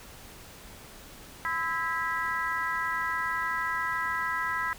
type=harmonic tone with a mistuned harmonic; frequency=326.3 Hz; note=E4; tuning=18 cents flat; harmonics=3 / 4 / 5 / 6; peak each=-33 / -33 / -33 / -33 dBFS; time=1.45-4.73 s; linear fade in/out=0 ms; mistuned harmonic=3; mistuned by=+55 cents; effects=pink hiss -48 dBFS RMS until 4.78 s